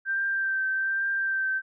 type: tone with vibrato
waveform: sine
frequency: 1568 Hz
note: G6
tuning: in tune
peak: -24 dBFS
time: 0.05-1.62 s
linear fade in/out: 50 ms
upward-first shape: triangle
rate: 1.2 Hz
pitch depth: 23 cents each way
effects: none